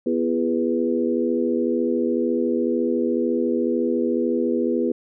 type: harmonic tone with a mistuned harmonic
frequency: 82 Hz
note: E2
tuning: 9 cents flat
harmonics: 3 / 4 / 5 / 6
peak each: -23 / -24 / -25 / -26 dBFS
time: 0.06-4.92 s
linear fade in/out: 5 ms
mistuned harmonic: 4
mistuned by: +42 cents
effects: none